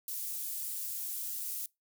pink high-pass noise, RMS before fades -38 dBFS, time 0.08-1.66 s, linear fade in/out 2 ms, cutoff 12000 Hz, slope 12 dB/octave, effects noise-tail reverb RT60 0.2 s tail -24 dB re dry

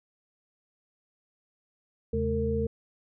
sine tone cluster, 79.5 / 134.5 / 216 / 456.5 Hz, D#2 / C3 / A3 / A#4, +38 / +48 / -32 / -36 cents, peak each -31 / -35 / -32 / -28 dBFS, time 2.13-2.67 s, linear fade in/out 5 ms, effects none

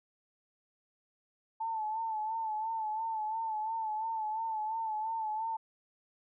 sine tone with vibrato, 880 Hz, A5, in tune, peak -32 dBFS, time 1.6-5.57 s, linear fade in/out 10 ms, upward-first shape sine, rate 2.9 Hz, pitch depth 54 cents each way, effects none

